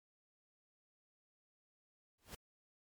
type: noise with exponential growth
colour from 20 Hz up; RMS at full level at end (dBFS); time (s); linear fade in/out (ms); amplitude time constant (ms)
pink; -45; 2.18-2.35; 5; 36
effects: MP3 96 kbps